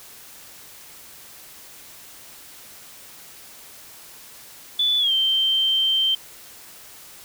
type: tone with pitch glide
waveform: sine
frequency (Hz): 3473 to 3130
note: A7 to G7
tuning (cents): -23 to -3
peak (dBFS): -17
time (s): 4.79-6.15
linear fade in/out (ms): 5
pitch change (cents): -180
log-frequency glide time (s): 4.99-5.12
effects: white hiss -44 dBFS RMS until 7.24 s

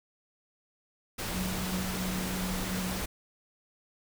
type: noise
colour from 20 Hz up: pink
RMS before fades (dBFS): -35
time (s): 1.18-3.06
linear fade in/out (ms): 10
type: tone with tremolo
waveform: sine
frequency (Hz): 185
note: F#3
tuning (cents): 0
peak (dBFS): -31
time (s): 1.31-3.03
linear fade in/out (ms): 50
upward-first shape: triangle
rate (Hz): 2.8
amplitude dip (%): 45
effects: none

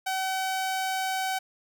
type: tone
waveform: sawtooth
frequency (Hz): 760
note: F#5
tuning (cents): +46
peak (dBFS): -23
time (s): 0.06-1.39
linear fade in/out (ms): 10
effects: none

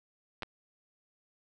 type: clicks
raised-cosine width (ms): 0.3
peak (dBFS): -21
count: 2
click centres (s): 0.423 / 0.432
effects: none

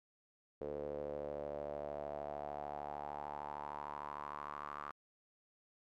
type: tone with band-pass filter sweep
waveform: sawtooth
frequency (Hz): 73.2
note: D2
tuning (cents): -5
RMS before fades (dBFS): -44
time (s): 0.61-4.91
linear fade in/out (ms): 0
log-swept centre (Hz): 470 to 1200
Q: 5.5
effects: MP3 96 kbps

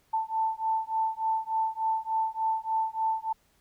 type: beating tone pair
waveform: sine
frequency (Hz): 885 / 888.4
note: A5 / A5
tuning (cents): +10 / +16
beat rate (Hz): 3.4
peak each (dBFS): -29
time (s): 0.13-3.33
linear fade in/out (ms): 10
effects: pink hiss -67 dBFS RMS until 3.6 s

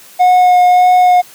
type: tone with vibrato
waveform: triangle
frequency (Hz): 724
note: F#5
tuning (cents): -38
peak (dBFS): -3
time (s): 0.19-1.22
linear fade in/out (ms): 20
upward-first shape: sine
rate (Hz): 1.7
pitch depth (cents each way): 11
effects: white hiss -39 dBFS RMS until 1.34 s + high-pass 100 Hz 12 dB/octave

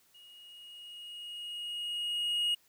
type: tone with level ramp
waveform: triangle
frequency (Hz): 2877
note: F#7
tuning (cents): -49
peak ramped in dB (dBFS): -52 to -25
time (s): 0.14-2.55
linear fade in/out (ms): 10
effects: white hiss -67 dBFS RMS until 2.68 s

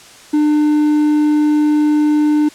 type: tone with quantisation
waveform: triangle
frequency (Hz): 300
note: D4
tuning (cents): +37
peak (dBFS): -8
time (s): 0.33-2.49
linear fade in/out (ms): 10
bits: 6
effects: white hiss -40 dBFS RMS until 2.54 s + low-pass 8000 Hz 12 dB/octave

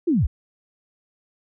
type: linear sweep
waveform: sine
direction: down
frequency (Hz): 370 to 37.82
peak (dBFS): -16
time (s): 0.07-0.27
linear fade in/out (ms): 10
effects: none

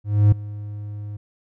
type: tone with ADSR envelope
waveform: triangle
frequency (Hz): 103.83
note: G#2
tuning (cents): 0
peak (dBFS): -7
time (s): 0.04-1.17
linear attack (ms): 280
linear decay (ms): 6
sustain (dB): -20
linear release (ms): 8
effects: none

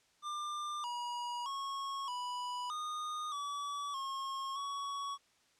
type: tone with pitch steps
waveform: square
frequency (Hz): 1194 / 963 / 1097 / 985 / 1228 / 1145 / 1081 / 1121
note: D6 / B5 / C#6 / B5 / D#6 / D6 / C#6 / C#6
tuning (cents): +28 / -44 / -18 / -5 / -23 / -44 / -44 / +19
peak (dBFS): -38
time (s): 0.22-5.18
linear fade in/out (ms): 50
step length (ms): 620
effects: white hiss -70 dBFS RMS until 5.59 s + low-pass 7000 Hz 12 dB/octave

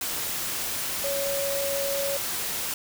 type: tone in noise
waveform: sine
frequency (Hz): 558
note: C#5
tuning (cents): +11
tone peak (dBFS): -27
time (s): 1.04-2.17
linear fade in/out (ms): 2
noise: white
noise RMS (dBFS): -30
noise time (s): 0.01-2.74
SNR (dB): 0
effects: none

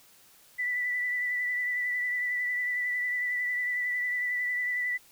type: tone with vibrato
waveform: sine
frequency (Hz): 1975.5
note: B6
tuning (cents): 0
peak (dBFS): -27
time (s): 0.58-4.98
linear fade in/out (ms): 20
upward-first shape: triangle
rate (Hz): 11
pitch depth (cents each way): 25
effects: white hiss -58 dBFS RMS until 5.11 s

